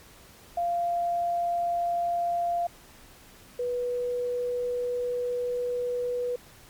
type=tone pair in turn; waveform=sine; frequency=693 / 490 Hz; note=F5 / B4; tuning=-14 / -14 cents; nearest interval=tritone; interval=600 cents; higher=first; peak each=-24 / -26 dBFS; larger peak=first; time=0.57-2.67 / 3.59-6.36 s; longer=second; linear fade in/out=5 ms; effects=pink hiss -52 dBFS RMS until 6.69 s + MP3 96 kbps